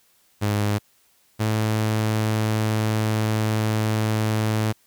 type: tone pair in turn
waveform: sawtooth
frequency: 103.83 / 108.76 Hz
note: G#2 / A2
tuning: 0 / -20 cents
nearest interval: minor second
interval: 80 cents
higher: second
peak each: -16 dBFS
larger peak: neither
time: 0.41-0.79 / 1.39-4.73 s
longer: second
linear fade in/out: 20 ms
effects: white hiss -61 dBFS RMS until 4.86 s